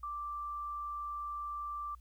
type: tone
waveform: sine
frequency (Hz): 1174.7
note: D6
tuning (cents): 0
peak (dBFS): -37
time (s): 0.03-1.95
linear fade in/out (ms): 5
effects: added 60 Hz sine -53 dBFS peak until 2 s + white hiss -75 dBFS RMS until 2 s